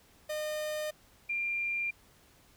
45% pulse / sine tone pair in turn, 610 / 2387 Hz, D#5 / D7, -34 / +28 cents, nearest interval 2 octaves, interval 2362 cents, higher second, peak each -33 / -30 dBFS, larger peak second, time 0.29-0.91 / 1.29-1.91 s, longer neither, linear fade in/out 10 ms, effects pink hiss -62 dBFS RMS until 2.56 s

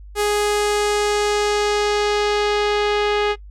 sawtooth tone with low-pass filter sweep, 415.3 Hz, G#4, in tune, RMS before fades -19 dBFS, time 0.15-3.36 s, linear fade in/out 50 ms, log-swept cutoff 11000 to 3200 Hz, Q 1.2, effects noise-tail reverb RT60 0.1 s tail -21 dB re dry + added 50 Hz sine -36 dBFS peak until 3.5 s

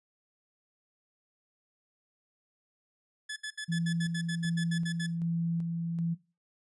sawtooth tone bursts, 1719 Hz, A6, 41 cents flat, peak -31 dBFS, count 13, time 3.29-5.068 s, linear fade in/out 10 ms, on 74 ms, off 68 ms
sine tone with tremolo, 167.8 Hz, E3, 31 cents sharp, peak -28 dBFS, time 3.68-6.15 s, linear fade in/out 20 ms, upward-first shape square, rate 1.3 Hz, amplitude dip 30%
effects noise-tail reverb RT60 0.3 s tail -18 dB re dry + resampled to 24000 Hz

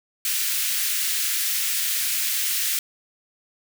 white high-pass noise, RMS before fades -24 dBFS, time 0.25-2.79 s, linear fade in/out 2 ms, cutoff 1700 Hz, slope 24 dB/octave, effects none

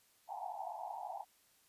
pink band-pass noise, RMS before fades -44 dBFS, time 0.27-1.25 s, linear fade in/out 50 ms, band 690 to 920 Hz, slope 96 dB/octave, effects white hiss -70 dBFS RMS until 1.68 s + resampled to 32000 Hz

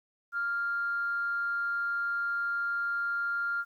sine tone with amplitude modulation, 1396.9 Hz, F6, in tune, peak -26 dBFS, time 0.32-3.65 s, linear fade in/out 50 ms, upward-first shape sine, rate 240 Hz, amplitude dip 35%, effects tanh soft clip ceiling -22 dBFS + 11-bit

